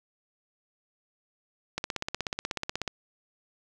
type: click train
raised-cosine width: 0.2 ms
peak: -13 dBFS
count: 19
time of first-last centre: 1.78-2.878 s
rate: 16.4 Hz
effects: none